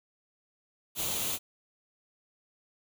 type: noise with comb filter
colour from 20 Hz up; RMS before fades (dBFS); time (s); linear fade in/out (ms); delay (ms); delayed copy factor
white; -32; 0.95-1.39; 50; 0.29; +0.55
effects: none